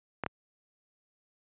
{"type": "clicks", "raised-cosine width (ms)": 0.5, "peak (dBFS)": -16, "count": 2, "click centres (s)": [0.237, 0.263], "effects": ["high-pass 80 Hz 12 dB/octave", "resampled to 8000 Hz"]}